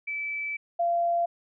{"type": "tone pair in turn", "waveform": "sine", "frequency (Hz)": [2311, 687.1], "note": ["D7", "F5"], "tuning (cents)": [-28, -28], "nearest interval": "octave + major sixth", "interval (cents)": 2100, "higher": "first", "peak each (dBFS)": [-29, -22], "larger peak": "second", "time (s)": [[0.07, 0.57], [0.79, 1.26]], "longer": "first", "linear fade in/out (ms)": 10, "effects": []}